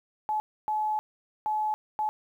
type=tone bursts at uneven times; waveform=sine; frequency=856 Hz; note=A5; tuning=48 cents flat; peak=-25 dBFS; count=4; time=0.29-0.4 / 0.68-0.99 / 1.46-1.74 / 1.99-2.09 s; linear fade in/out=0 ms; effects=10-bit